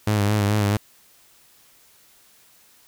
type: tone with vibrato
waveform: sawtooth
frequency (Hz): 103.83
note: G#2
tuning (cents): 0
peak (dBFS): -14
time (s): 0.07-0.77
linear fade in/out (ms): 5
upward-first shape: sine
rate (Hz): 4.6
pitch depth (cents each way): 51
effects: white hiss -55 dBFS RMS until 2.87 s